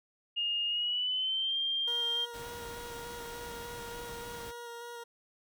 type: tone with pitch glide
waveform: sine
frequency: 2840 to 3188 Hz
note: F7 to G7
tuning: +28 to +28 cents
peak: -29 dBFS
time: 0.36-2.26 s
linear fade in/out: 20 ms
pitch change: +200 cents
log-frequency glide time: 0.67-1.56 s
type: tone with vibrato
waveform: 20% pulse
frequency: 472.9 Hz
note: A#4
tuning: 25 cents sharp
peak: -37 dBFS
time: 1.87-5.04 s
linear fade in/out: 10 ms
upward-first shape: square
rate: 3.4 Hz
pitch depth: 11 cents each way
type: noise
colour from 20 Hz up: pink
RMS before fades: -47 dBFS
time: 2.33-4.52 s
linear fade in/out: 20 ms
effects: none